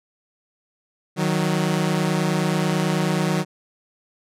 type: tone pair together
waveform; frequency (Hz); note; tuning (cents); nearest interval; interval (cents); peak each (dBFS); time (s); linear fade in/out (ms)
sawtooth; 155.91 / 185.2; D#3 / F#3; +4 / +2; minor third; 298; -18; 1.16-3.45; 50
effects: low-pass 11000 Hz 12 dB/octave